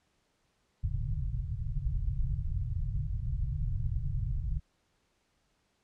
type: low-pass noise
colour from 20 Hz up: pink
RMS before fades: -32 dBFS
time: 0.83-4.6 s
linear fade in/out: 10 ms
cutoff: 150 Hz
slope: 96 dB/octave
effects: pink hiss -74 dBFS RMS until 5.83 s + low-pass 8000 Hz 12 dB/octave